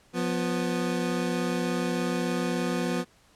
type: tone pair together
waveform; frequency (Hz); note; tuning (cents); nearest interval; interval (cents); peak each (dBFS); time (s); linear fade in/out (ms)
25% pulse; 176.6 / 246.6; F3 / B3; +20 / -2; tritone; 578; -25; 0.13-3.05; 50
effects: pink hiss -60 dBFS RMS until 3.35 s + low-pass 10000 Hz 12 dB/octave